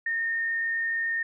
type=tone with frequency modulation; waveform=sine; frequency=1831 Hz; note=A#6; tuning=32 cents flat; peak=-25 dBFS; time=0.06-1.23 s; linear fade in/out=5 ms; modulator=69.1 Hz; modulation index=0.25; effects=none

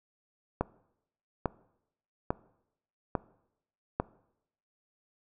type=click train; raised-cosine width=1 ms; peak=-13 dBFS; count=5; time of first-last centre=0.61-4 s; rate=1.18 Hz; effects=noise-tail reverb RT60 0.8 s tail -21 dB re dry

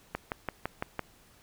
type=click train; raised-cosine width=0.5 ms; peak=-16 dBFS; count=6; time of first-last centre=0.15-0.993 s; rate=5.93 Hz; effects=pink hiss -60 dBFS RMS until 1.42 s

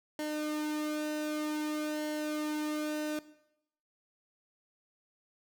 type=tone with flanger; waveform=sawtooth; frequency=303.3 Hz; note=D#4; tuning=44 cents flat; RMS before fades=-35 dBFS; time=0.19-3.19 s; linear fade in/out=2 ms; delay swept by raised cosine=0.8 to 2.4 ms; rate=0.53 Hz; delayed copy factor=-0.6; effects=noise-tail reverb RT60 0.8 s tail -17 dB re dry

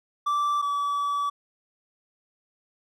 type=tone pair in turn; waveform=triangle; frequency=1167 / 1147.6 Hz; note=D6 / D6; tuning=-11 / -40 cents; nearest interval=unison; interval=29 cents; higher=first; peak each=-20 / -22 dBFS; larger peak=first; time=0.26-0.62 / 0.62-1.3 s; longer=second; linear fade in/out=10 ms; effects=none

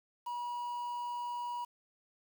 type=tone with quantisation; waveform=triangle; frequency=965 Hz; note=B5; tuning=40 cents flat; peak=-34 dBFS; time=0.26-1.65 s; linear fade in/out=10 ms; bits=9; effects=none

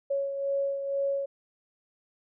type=beating tone pair; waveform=sine; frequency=554.4 / 556.5 Hz; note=C#5 / C#5; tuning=0 / +7 cents; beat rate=2.1 Hz; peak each=-27 / -36 dBFS; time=0.1-1.26 s; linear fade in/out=10 ms; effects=none

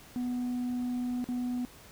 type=tone with dropouts; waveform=sine; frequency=246.9 Hz; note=B3; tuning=in tune; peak=-27 dBFS; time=0.16-1.65 s; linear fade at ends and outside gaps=0 ms; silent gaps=1.242-1.288 s; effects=tanh soft clip ceiling -29 dBFS + pink hiss -53 dBFS RMS until 1.91 s

